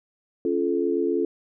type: chord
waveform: sine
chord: Db augmented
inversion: none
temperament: just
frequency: 277.2 / 346.5 / 433.1 Hz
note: Db4 / F4 / A4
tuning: 0 / -14 / -27 cents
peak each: -27 / -24 / -25 dBFS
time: 0.45-1.25 s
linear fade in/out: 2 ms
effects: none